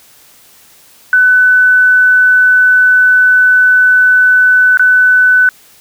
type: tone with dropouts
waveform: sine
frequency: 1500 Hz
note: F#6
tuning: 23 cents sharp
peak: -4 dBFS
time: 1.13-5.49 s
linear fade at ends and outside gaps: 1 ms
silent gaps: 4.773-4.795 s
effects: white hiss -43 dBFS RMS until 5.8 s